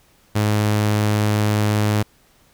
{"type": "tone", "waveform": "sawtooth", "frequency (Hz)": 105.4, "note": "G#2", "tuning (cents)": 26, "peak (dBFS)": -12, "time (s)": [0.35, 2.03], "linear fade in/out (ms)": 10, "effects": ["pink hiss -56 dBFS RMS until 2.53 s"]}